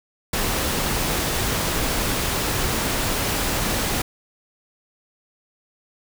pink noise, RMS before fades -23 dBFS, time 0.33-4.02 s, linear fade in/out 5 ms, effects none

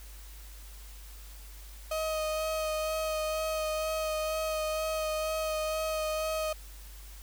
35% pulse tone with vibrato, 627 Hz, D#5, 13 cents sharp, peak -28 dBFS, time 1.91-6.53 s, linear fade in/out 5 ms, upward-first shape sine, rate 2.1 Hz, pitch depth 16 cents each way, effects added 50 Hz sine -45 dBFS peak until 7.22 s + white hiss -53 dBFS RMS until 7.22 s

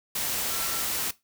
sine tone in noise, 1348 Hz, E6, 38 cents sharp, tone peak -40 dBFS, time 0.5-0.84 s, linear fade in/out 5 ms, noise white, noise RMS -29 dBFS, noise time 0.15-1.11 s, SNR -14 dB, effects noise-tail reverb RT60 0.2 s tail -18 dB re dry

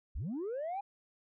sine linear sweep, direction up, 36.73 to 823 Hz, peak -33 dBFS, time 0.15-0.81 s, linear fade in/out 10 ms, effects tanh soft clip ceiling -33 dBFS

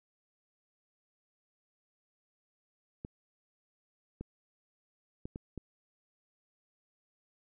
clicks, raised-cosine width 3 ms, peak -27 dBFS, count 5, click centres 3.049 / 4.21 / 5.255 / 5.359 / 5.577 s, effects none

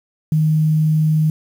sine tone with quantisation, 155.56 Hz, D#3, in tune, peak -12 dBFS, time 0.32-1.3 s, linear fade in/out 2 ms, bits 7, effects none

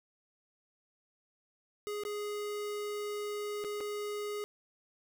square tone with dropouts, 415.3 Hz, G#4, in tune, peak -36 dBFS, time 1.87-4.44 s, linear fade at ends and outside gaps 0 ms, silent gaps 2.036-2.051 / 3.64-3.646 / 3.805-3.809 s, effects none

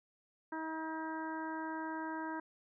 harmonic tone, 318.6 Hz, D#4, 41 cents sharp, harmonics 1 / 2 / 3 / 4 / 5 / 6, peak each -41 / -49 / -42 / -51 / -46 / -56 dBFS, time 0.52-2.4 s, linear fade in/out 5 ms, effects none

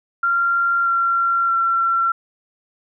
sine tone with pitch steps, 1383 / 1370.3 / 1357.7 Hz, F6 / F6 / F6, -17 / -33 / -49 cents, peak -15 dBFS, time 0.23-2.12 s, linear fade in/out 5 ms, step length 630 ms, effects none

